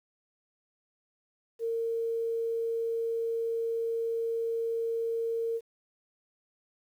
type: tone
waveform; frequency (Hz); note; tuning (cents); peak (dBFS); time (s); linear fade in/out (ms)
sine; 458.4; A#4; -29; -28; 1.59-5.61; 50
effects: 10-bit